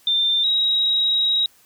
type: tone pair in turn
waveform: sine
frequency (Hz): 3586 / 3818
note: A7 / A#7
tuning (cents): +32 / +41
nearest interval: minor second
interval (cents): 109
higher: second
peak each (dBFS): -16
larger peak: neither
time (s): 0.07-0.44 / 0.44-1.46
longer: second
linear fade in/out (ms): 2
effects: white hiss -55 dBFS RMS until 1.65 s